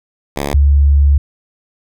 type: tone pair in turn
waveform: 5% pulse / sine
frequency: 71 / 71 Hz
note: C#2 / C#2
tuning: +42 / +42 cents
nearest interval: unison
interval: 0 cents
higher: neither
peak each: -6 dBFS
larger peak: neither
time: 0.36-0.54 / 0.54-1.18 s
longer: second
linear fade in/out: 5 ms
effects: none